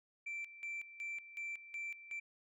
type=tone with tremolo; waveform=sine; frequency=2342 Hz; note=D7; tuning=5 cents flat; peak=-38 dBFS; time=0.26-2.2 s; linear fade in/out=10 ms; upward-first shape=square; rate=2.7 Hz; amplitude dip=80%; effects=tanh soft clip ceiling -38 dBFS